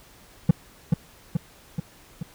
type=tone with echo; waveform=triangle; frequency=163.7 Hz; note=E3; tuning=12 cents flat; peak=-8 dBFS; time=0.49-0.51 s; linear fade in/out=5 ms; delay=430 ms; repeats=4; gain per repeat=-4 dB; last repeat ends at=2.23 s; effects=pink hiss -52 dBFS RMS until 2.34 s